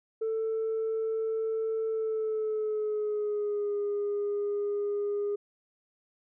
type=tone with pitch glide; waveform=sine; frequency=444 to 409.5 Hz; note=A4 to G#4; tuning=+16 to -24 cents; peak=-26 dBFS; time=0.21-5.36 s; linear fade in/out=10 ms; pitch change=-140 cents; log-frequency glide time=1.88-3.76 s; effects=tanh soft clip ceiling -25 dBFS